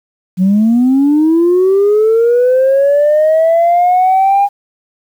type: linear sweep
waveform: sine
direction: up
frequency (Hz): 178.9 to 812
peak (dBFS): -5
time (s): 0.37-4.49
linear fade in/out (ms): 50
effects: tanh soft clip ceiling -4 dBFS + 7-bit